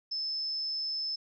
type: tone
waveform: sine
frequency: 5250 Hz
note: E8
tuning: 8 cents flat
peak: -31 dBFS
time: 0.11-1.16 s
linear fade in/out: 10 ms
effects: none